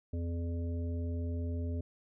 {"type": "harmonic tone", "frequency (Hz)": 84.8, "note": "E2", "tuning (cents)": 50, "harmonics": [1, 3, 5, 7], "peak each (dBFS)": [-33, -41, -47, -50], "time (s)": [0.13, 1.81], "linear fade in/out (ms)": 5, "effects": []}